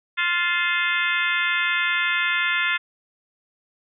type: harmonic tone with a mistuned harmonic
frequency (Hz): 349.2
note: F4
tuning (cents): 0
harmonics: 3 / 4 / 5 / 6 / 7 / 8 / 9 / 10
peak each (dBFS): -32 / -26 / -25 / -25 / -28 / -35 / -35 / -31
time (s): 0.17-2.78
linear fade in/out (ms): 20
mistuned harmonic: 7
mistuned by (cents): +73
effects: none